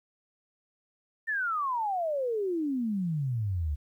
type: exponential sweep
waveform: sine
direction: down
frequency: 1826 to 69.6 Hz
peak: -27 dBFS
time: 1.27-3.76 s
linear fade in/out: 20 ms
effects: 11-bit